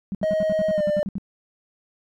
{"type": "tone bursts", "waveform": "sine", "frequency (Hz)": 196, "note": "G3", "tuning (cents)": 0, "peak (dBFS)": -24, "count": 12, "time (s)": [0.12, 1.182], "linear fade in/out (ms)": 0, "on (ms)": 28, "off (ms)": 66}
{"type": "tone with pitch glide", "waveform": "triangle", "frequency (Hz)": [629, 596.4], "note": ["D#5", "D5"], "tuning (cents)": [19, 27], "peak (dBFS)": -17, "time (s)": [0.23, 1.03], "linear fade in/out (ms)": 0, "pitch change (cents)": -92, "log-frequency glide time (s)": [0.72, 0.84]}
{"effects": ["tanh soft clip ceiling -11 dBFS"]}